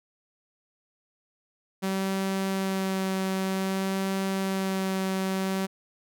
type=tone with vibrato; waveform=sawtooth; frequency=191.5 Hz; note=G3; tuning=40 cents flat; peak=-22 dBFS; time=1.82-5.67 s; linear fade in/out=20 ms; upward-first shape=sine; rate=0.53 Hz; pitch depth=12 cents each way; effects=none